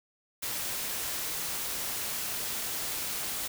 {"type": "noise", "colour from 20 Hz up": "white", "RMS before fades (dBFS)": -34, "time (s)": [0.42, 3.48], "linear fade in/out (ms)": 10, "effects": []}